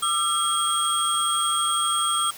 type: tone cluster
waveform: sine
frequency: 1195 / 1347 / 3273 / 8560 Hz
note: D6 / E6 / G#7 / C9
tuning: +30 / +37 / -26 / +38 cents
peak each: -26 dBFS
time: 0.02-2.31 s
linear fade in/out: 10 ms
effects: white hiss -41 dBFS RMS until 2.37 s